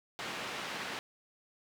white band-pass noise, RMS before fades -40 dBFS, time 0.19-0.99 s, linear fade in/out 0 ms, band 150 to 2800 Hz, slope 12 dB/octave, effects none

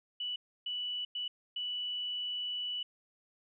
sine tone bursts at uneven times, 2960 Hz, F#7, in tune, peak -34 dBFS, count 4, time 0.2-0.36 / 0.66-1.05 / 1.15-1.28 / 1.56-2.83 s, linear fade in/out 5 ms, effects none

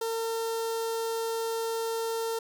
sawtooth tone with notch filter, 454.3 Hz, A#4, 45 cents flat, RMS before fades -31 dBFS, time 0.01-2.39 s, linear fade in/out 5 ms, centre 2200 Hz, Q 1.1, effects none

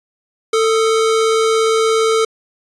square tone pair together, 445.6 / 1259.6 Hz, A4 / D#6, +22 / +21 cents, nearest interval octave + tritone, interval 1799 cents, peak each -13 / -22 dBFS, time 0.53-2.25 s, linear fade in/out 5 ms, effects resampled to 22050 Hz

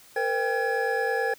triangle tone cluster, 459.8 / 509 / 794 / 1691 Hz, A#4 / C5 / G5 / G#6, -24 / -48 / +22 / +31 cents, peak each -26 / -28 / -28 / -27 dBFS, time 0.16-1.34 s, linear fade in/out 5 ms, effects white hiss -53 dBFS RMS until 1.38 s

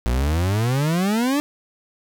40% pulse exponential sweep, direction up, 56.4 to 300 Hz, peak -17 dBFS, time 0.06-1.4 s, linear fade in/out 0 ms, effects none

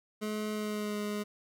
25% pulse tone with pitch glide, 213.1 to 208.2 Hz, G#3 to G#3, +45 to +5 cents, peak -29 dBFS, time 0.21-1.24 s, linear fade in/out 20 ms, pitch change -40 cents, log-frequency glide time 0.53-0.98 s, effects none

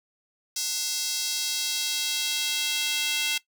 square tone with high-pass filter sweep, 297 Hz, D4, 20 cents sharp, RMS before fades -28 dBFS, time 0.56-3.38 s, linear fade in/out 5 ms, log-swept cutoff 5200 to 2900 Hz, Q 1.9, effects noise-tail reverb RT60 0.1 s tail -18 dB re dry

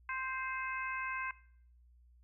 harmonic tone with a mistuned harmonic, 523.3 Hz, C5, in tune, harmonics 2 / 3 / 4 / 5, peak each -40 / -40 / -42 / -45 dBFS, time 0.09-1.31 s, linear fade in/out 2 ms, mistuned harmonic 5, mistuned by -27 cents, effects noise-tail reverb RT60 0.6 s tail -20 dB re dry + added 60 Hz sine -60 dBFS peak until 2.23 s

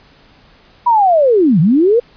sine linear two-way sweep, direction down then up, 986 to 145.9 to 495.4 Hz, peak -7 dBFS, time 0.86-2 s, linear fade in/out 10 ms, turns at 1.6 s, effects pink hiss -47 dBFS RMS until 2.16 s + resampled to 11025 Hz

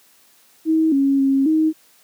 sine tone with pitch steps, 319 / 275.2 / 271.4 / 314.6 Hz, D#4 / C#4 / C#4 / D#4, +43 / -12 / -36 / +19 cents, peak -13 dBFS, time 0.65-1.73 s, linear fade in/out 50 ms, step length 270 ms, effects white hiss -54 dBFS RMS until 2.03 s + high-pass 150 Hz 12 dB/octave

